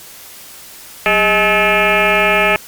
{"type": "tone with frequency modulation", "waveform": "sine", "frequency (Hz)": 1512, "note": "F#6", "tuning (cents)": 37, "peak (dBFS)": -9, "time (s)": [1.06, 2.56], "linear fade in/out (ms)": 0, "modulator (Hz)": 221, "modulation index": 5.3, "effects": ["white hiss -36 dBFS RMS until 2.67 s", "MP3 96 kbps"]}